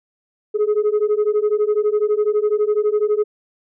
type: beating tone pair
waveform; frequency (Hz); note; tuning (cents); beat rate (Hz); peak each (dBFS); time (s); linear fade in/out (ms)
sine; 415.3 / 427.3; G#4 / G#4; 0 / +49; 12; -16 / -16; 0.54-3.24; 20
effects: tanh soft clip ceiling -12 dBFS